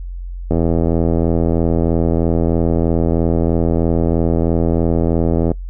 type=click train; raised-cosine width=2 ms; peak=-3 dBFS; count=417; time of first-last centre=0.51-5.516 s; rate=83.1 Hz; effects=noise-tail reverb RT60 0.1 s tail -23 dB re dry + added 44 Hz sine -24 dBFS peak until 5.69 s